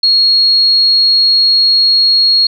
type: tone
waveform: sine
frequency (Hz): 4300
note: C8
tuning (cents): +47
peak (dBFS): -6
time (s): 0.03-2.47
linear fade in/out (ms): 5
effects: none